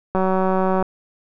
click train, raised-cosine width 1 ms, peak -7 dBFS, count 128, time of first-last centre 0.15-0.826 s, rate 188 Hz, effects none

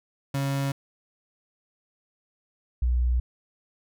35% pulse / sine tone pair in turn, 138.1 / 61.09 Hz, C#3 / B1, -6 / -18 cents, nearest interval octave + major second, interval 1412 cents, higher first, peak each -23 / -20 dBFS, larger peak second, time 0.34-0.72 / 2.82-3.2 s, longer neither, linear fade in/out 5 ms, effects none

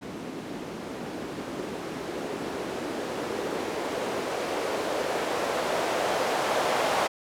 violet noise with low-pass filter sweep, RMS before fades -30 dBFS, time 0.01-7.08 s, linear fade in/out 20 ms, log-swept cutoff 250 to 660 Hz, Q 1.5, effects none

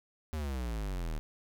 square exponential sweep, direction down, 80 to 37 Hz, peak -34 dBFS, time 0.33-1.19 s, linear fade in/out 0 ms, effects none

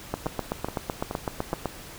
two click trains, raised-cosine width 1 ms, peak -16 / -12 dBFS, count 4 / 13, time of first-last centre 0.26-1.537 / 0.14-1.657 s, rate 2.35 / 7.91 Hz, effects pink hiss -43 dBFS RMS until 1.98 s

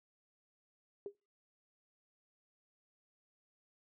sine tone with exponential decay, 403.2 Hz, G4, 49 cents sharp, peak -36 dBFS, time 1.06-1.15 s, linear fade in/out 1 ms, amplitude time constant 18 ms, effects noise-tail reverb RT60 0.3 s tail -26 dB re dry

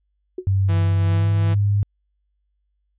sine tone with exponential decay, 368 Hz, F#4, 9 cents flat, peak -21 dBFS, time 0.38-0.47 s, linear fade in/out 5 ms, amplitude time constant 18 ms
sine tone with pitch glide, 97 to 101.65 Hz, G2 to G#2, -18 to -37 cents, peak -15 dBFS, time 0.47-1.83 s, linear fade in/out 0 ms, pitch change +81 cents, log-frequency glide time 1.1-1.24 s
sawtooth tone with tremolo, 166 Hz, E3, 12 cents sharp, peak -21 dBFS, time 0.68-1.55 s, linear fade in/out 20 ms, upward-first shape triangle, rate 2.7 Hz, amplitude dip 45%
effects added 50 Hz sine -66 dBFS peak until 2.98 s + resampled to 8000 Hz

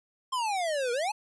square exponential two-way sweep, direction down then up, 1069 to 466.2 to 888 Hz, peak -28 dBFS, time 0.32-1.12 s, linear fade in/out 10 ms, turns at 0.92 s, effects resampled to 24000 Hz

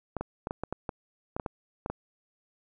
clicks, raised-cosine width 1 ms, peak -18 dBFS, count 12, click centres 0.167 / 0.21 / 0.471 / 0.509 / 0.636 / 0.726 / 0.892 / 1.365 / 1.398 / 1.462 / 1.861 / 1.9 s, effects none

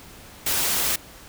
white noise, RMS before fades -23 dBFS, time 0.46-0.96 s, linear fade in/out 5 ms, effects pink hiss -45 dBFS RMS until 1.28 s

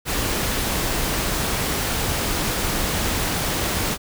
pink noise, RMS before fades -23 dBFS, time 0.05-3.98 s, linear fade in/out 50 ms, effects none

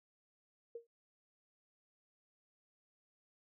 sine tone with exponential decay, 466.2 Hz, A#4, in tune, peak -40 dBFS, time 0.75-0.87 s, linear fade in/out 5 ms, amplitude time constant 25 ms, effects none

